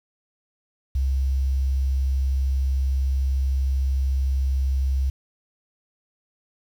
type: tone with quantisation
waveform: sine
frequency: 66.6 Hz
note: C2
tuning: 31 cents sharp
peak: -19 dBFS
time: 0.95-5.1 s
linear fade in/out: 5 ms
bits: 8
effects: none